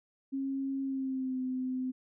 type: tone with pitch glide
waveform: sine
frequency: 270.9 to 256.7 Hz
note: C#4 to C4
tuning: -40 to -33 cents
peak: -31 dBFS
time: 0.32-1.92 s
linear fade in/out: 20 ms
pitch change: -93 cents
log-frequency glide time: 0.82-1.4 s
effects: none